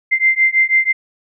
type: beating tone pair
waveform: sine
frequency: 2083 / 2089.1 Hz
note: C7 / C7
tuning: -8 / -3 cents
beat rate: 6.1 Hz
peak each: -14 dBFS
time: 0.11-0.93 s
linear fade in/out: 20 ms
effects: none